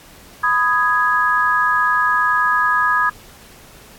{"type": "chord", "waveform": "sine", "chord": "G# minor", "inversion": "first", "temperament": "just", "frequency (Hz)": [996.7, 1245.9, 1661.2], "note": ["B5", "D#6", "G#6"], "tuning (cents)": [16, 2, 0], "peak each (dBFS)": [-20, -17, -17], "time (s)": [0.43, 3.1], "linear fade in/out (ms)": 10, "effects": ["pink hiss -44 dBFS RMS until 3.98 s", "AAC 64 kbps"]}